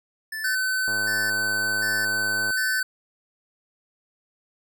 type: tone bursts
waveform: square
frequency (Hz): 1755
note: A6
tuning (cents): -5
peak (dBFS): -30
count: 4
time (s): 0.32-2.8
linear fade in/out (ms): 5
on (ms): 230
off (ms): 520
type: tone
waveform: square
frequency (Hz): 1520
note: F#6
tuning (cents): +46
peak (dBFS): -23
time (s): 0.44-2.83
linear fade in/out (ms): 5
type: click train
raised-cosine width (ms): 1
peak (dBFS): -23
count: 170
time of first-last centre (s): 0.88-2.505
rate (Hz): 104
effects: none